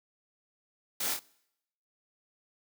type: noise with echo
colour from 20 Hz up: white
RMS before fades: -33 dBFS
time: 1-1.14 s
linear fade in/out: 5 ms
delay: 27 ms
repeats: 2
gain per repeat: -4 dB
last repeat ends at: 1.194 s
effects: noise-tail reverb RT60 0.8 s tail -24 dB re dry + high-pass 150 Hz 12 dB/octave